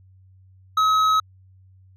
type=tone with hard clipping; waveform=sine; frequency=1279 Hz; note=D#6; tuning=47 cents sharp; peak=-17 dBFS; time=0.77-1.2 s; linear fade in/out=5 ms; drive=7 dB; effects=added 94 Hz sine -49 dBFS peak until 1.96 s

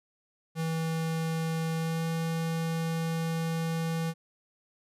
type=tone with pitch glide; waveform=square; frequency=162.4 to 163.91 Hz; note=E3 to E3; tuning=-26 to -10 cents; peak=-29 dBFS; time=0.55-4.14 s; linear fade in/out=50 ms; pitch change=+16 cents; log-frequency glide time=1.76-2.03 s; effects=resampled to 32000 Hz

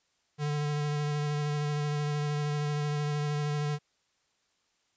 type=tone with vibrato; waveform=square; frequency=147.8 Hz; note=D3; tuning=11 cents sharp; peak=-29 dBFS; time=0.38-3.79 s; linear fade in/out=50 ms; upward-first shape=sine; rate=13 Hz; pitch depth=17 cents each way; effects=white hiss -73 dBFS RMS until 4.96 s + resampled to 16000 Hz

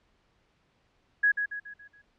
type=tone with echo; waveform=sine; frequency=1667 Hz; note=G#6; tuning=6 cents sharp; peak=-19 dBFS; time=1.23-1.32 s; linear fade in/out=10 ms; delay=140 ms; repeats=5; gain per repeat=-7 dB; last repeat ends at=2.02 s; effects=pink hiss -69 dBFS RMS until 2.18 s + low-pass 4000 Hz 12 dB/octave

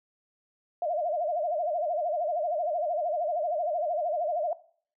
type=tone with vibrato; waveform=sine; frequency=650 Hz; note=E5; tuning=24 cents flat; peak=-26 dBFS; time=0.82-4.53 s; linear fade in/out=2 ms; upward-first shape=sine; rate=13 Hz; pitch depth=170 cents each way; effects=noise-tail reverb RT60 0.5 s tail -18 dB re dry

